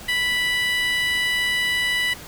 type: tone with high-pass filter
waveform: 15% pulse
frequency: 987 Hz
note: B5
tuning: 1 cent flat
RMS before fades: -22 dBFS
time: 0.08-2.14 s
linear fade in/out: 10 ms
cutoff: 2200 Hz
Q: 4.8
effects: pink hiss -39 dBFS RMS until 2.27 s